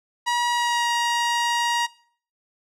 sawtooth tone with pitch glide, 960 to 946.8 Hz, B5 to A#5, -49 to +27 cents, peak -16 dBFS, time 0.26-1.87 s, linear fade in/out 20 ms, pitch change -24 cents, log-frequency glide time 0.49-0.91 s, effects noise-tail reverb RT60 0.5 s tail -20 dB re dry + low-pass 8000 Hz 12 dB/octave

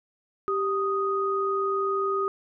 sine tone pair together, 392 / 1244.5 Hz, G4 / D#6, 0 / 0 cents, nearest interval octave + minor sixth, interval 2000 cents, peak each -26 dBFS, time 0.48-2.28 s, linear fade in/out 0 ms, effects none

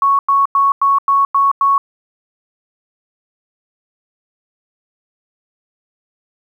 sine tone bursts, 1108.7 Hz, C#6, in tune, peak -9 dBFS, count 7, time 0.02-1.78 s, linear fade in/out 2 ms, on 170 ms, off 95 ms, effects 8-bit

